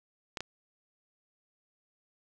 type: clicks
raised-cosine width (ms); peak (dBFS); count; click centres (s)
0.2; -18; 2; 0.372 / 0.406
effects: none